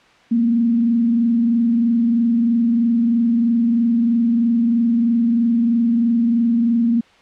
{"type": "tone with frequency modulation", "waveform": "sine", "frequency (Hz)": 233.1, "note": "A#3", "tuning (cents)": 0, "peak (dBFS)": -13, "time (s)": [0.31, 7.01], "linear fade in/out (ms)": 10, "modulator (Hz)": 23.1, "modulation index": 0.36, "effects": ["white hiss -50 dBFS RMS until 7.21 s", "low-pass 3000 Hz 12 dB/octave"]}